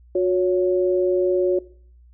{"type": "tone pair together", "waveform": "sine", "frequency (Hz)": [362.7, 559.4], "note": ["F#4", "C#5"], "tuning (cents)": [-34, 16], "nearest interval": "minor sixth", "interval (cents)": 750, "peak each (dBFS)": [-18, -22], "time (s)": [0.15, 1.59], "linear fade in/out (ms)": 5, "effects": ["noise-tail reverb RT60 0.5 s tail -19 dB re dry", "added 60 Hz sine -47 dBFS peak until 2.13 s"]}